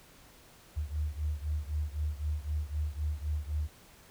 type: beating tone pair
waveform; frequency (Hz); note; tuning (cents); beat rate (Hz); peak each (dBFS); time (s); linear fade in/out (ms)
sine; 74 / 77.9; D2 / D#2; +14 / +3; 3.9; -33 / -35; 0.76-3.68; 20
effects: pink hiss -57 dBFS RMS until 4.1 s